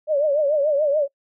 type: tone with vibrato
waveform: sine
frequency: 587.3 Hz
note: D5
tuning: in tune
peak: -16 dBFS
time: 0.07-1.08 s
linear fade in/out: 50 ms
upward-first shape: triangle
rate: 6.9 Hz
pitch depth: 130 cents each way
effects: noise-tail reverb RT60 0.1 s tail -23 dB re dry